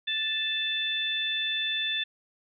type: harmonic tone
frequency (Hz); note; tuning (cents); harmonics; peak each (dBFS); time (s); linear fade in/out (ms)
880; A5; 0; 2 / 3 / 4; -33 / -35 / -28; 0.07-2.04; 10
effects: none